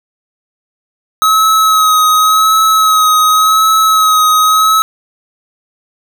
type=tone with vibrato; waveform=square; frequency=1277 Hz; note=D#6; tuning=45 cents sharp; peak=-7 dBFS; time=1.22-4.82 s; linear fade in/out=0 ms; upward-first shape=sine; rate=0.89 Hz; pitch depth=25 cents each way; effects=none